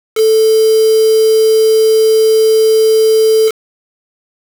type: tone with quantisation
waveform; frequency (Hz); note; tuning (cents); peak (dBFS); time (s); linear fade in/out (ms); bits
sine; 440; A4; 0; -6; 0.15-3.52; 50; 3
effects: none